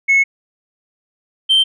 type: tone pair in turn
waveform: sine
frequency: 2192 / 3126 Hz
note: C#7 / G7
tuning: -20 / -6 cents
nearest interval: tritone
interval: 614 cents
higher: second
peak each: -7 dBFS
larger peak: neither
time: 0.08-0.24 / 1.49-1.64 s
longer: first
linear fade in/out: 20 ms
effects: tanh soft clip ceiling -7 dBFS